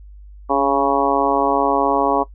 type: harmonic tone with a mistuned harmonic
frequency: 138.59 Hz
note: C#3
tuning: in tune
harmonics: 2 / 3 / 4 / 5 / 6 / 7 / 8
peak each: -22 / -22 / -22 / -22 / -22 / -22 / -22 dBFS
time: 0.49-2.24 s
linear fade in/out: 20 ms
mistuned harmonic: 2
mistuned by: +28 cents
effects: noise-tail reverb RT60 0.1 s tail -18 dB re dry + added 50 Hz sine -37 dBFS peak until 2.34 s